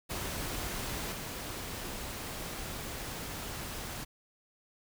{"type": "noise with level steps", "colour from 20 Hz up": "pink", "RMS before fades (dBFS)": [-37, -40], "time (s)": [0.09, 4.05], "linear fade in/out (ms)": 20, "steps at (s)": 1.12, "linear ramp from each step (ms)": 2, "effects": []}